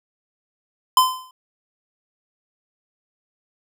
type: tone with exponential decay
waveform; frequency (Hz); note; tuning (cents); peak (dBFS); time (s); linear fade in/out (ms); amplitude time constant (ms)
square; 1026; C6; -34; -9; 0.97-1.31; 2; 73
effects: none